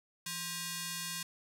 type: ring-modulated tone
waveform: 5% pulse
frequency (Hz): 880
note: A5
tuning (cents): 0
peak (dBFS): -22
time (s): 0.26-1.23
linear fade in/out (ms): 5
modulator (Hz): 712
effects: none